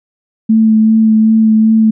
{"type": "tone with vibrato", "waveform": "sine", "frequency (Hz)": 220, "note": "A3", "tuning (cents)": 0, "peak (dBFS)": -5, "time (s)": [0.49, 1.91], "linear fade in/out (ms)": 10, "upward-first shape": "sine", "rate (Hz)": 2.6, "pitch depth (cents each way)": 15, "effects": []}